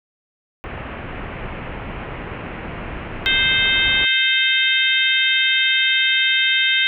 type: low-pass noise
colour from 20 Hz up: pink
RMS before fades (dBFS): -30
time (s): 0.64-4.05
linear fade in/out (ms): 0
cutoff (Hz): 2800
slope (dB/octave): 48
type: harmonic tone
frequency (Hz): 523.3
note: C5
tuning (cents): 0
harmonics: 3 / 4 / 5 / 6 / 7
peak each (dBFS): -21 / -20 / -23 / -20 / -21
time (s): 3.26-6.87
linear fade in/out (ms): 0
effects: none